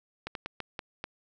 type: slowing click train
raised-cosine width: 0.3 ms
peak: -19 dBFS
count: 6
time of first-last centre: 0.27-1.041 s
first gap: 82 ms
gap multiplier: 1.32
effects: none